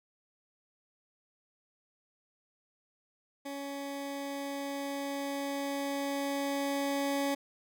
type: tone with level ramp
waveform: 20% pulse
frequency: 279.7 Hz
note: C#4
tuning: 16 cents sharp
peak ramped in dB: -33 to -24 dBFS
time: 3.45-7.35 s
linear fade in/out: 10 ms
effects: none